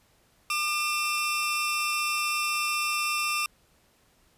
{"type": "tone pair together", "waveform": "sawtooth", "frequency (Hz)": [1199.1, 2692], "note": ["D6", "E7"], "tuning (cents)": [36, 36], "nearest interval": "octave + major second", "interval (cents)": 1400, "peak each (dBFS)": -25, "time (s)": [0.5, 3.46], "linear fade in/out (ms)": 2, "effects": ["pink hiss -64 dBFS RMS until 4.37 s", "resampled to 32000 Hz"]}